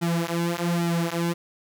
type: tone with flanger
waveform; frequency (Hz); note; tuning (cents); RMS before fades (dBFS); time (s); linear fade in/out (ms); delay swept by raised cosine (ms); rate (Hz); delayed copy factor
sawtooth; 170.4; F3; -42; -25; 0.01-1.34; 20; 1.8 to 7.5; 1.2; -1
effects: none